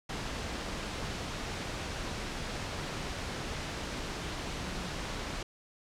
sine tone in noise, 180.6 Hz, F#3, 42 cents flat, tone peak -41 dBFS, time 4.66-4.89 s, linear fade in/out 5 ms, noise pink, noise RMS -37 dBFS, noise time 0.09-5.43 s, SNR -7 dB, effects low-pass 6000 Hz 12 dB/octave

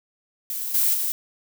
violet noise with level steps, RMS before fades -29 / -20 / -25 dBFS, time 0.5-1.12 s, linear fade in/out 0 ms, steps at 0.74 / 0.94 s, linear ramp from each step 5 ms, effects none

